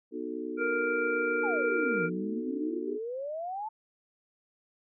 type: chord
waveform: sine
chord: B dominant seventh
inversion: none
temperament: equal with one note detuned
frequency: 246.9 / 308.3 / 370 / 440 Hz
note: B3 / D#4 / F#4 / A4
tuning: 0 / -16 / 0 / 0 cents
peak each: -40 / -37 / -39 / -39 dBFS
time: 0.11-2.99 s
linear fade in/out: 50 ms
type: harmonic tone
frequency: 467.3 Hz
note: A#4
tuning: 4 cents sharp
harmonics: 1 / 3 / 5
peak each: -30 / -30 / -37 dBFS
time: 0.57-2.1 s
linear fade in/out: 50 ms
type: exponential two-way sweep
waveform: sine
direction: down then up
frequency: 890 to 164.9 to 890 Hz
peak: -33 dBFS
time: 1.43-3.69 s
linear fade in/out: 10 ms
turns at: 2.04 s
effects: none